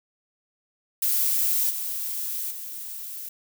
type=noise with level steps; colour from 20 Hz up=violet; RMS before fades=-23 / -30 / -36 dBFS; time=1.02-3.29 s; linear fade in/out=5 ms; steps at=1.69 / 2.5 s; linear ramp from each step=20 ms; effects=none